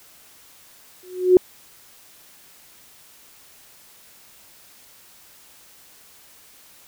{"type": "tone with exponential growth", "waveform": "sine", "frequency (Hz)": 365.7, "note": "F#4", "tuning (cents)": -20, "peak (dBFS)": -5, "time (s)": [1.03, 1.37], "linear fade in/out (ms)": 1, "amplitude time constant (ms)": 72, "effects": ["white hiss -50 dBFS RMS until 6.87 s"]}